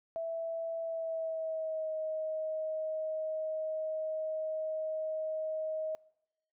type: tone with pitch glide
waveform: sine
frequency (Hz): 659.3 to 628.8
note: E5 to D#5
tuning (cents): 0 to +18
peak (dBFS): -33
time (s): 0.16-5.95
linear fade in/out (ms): 0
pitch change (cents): -82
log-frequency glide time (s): 0.82-1.93
effects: noise-tail reverb RT60 0.9 s tail -25 dB re dry